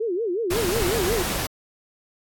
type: tone with vibrato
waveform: sine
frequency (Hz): 402.7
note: G4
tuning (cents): +47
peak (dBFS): -22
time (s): 0-1.23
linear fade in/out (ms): 10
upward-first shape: sine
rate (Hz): 5.5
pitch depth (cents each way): 270
type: noise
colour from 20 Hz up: pink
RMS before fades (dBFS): -26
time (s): 0.5-1.47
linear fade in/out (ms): 10
effects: AAC 64 kbps